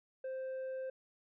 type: tone with tanh clipping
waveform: sine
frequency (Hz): 523.3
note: C5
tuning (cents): 0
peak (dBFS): -39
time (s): 0.24-0.9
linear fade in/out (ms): 5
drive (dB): 4
effects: none